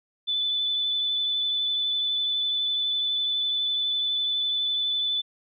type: tone with vibrato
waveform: sine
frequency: 3496 Hz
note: A7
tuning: 12 cents flat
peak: -23 dBFS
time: 0.27-5.22 s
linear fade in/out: 20 ms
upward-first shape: triangle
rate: 12 Hz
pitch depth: 16 cents each way
effects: none